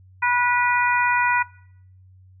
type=harmonic tone; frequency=488.2 Hz; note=B4; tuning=20 cents flat; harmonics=2 / 3 / 4 / 5; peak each=-21 / -23 / -24 / -25 dBFS; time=0.22-1.43 s; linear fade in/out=10 ms; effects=noise-tail reverb RT60 0.7 s tail -22 dB re dry + added 93 Hz sine -47 dBFS peak until 2.4 s